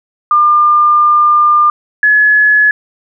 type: tone pair in turn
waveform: sine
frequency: 1200 / 1701.2 Hz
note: D6 / G#6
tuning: +37 / +41 cents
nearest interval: tritone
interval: 604 cents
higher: second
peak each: -5 dBFS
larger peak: neither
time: 0.31-1.7 / 2.03-2.71 s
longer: first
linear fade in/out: 2 ms
effects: none